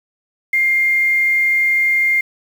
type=tone with quantisation; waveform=sine; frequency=2112 Hz; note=C7; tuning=16 cents sharp; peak=-12 dBFS; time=0.53-2.21 s; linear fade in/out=5 ms; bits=6; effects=none